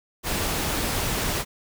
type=noise; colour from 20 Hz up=pink; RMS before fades=-26 dBFS; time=0.23-1.45 s; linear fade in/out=50 ms; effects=none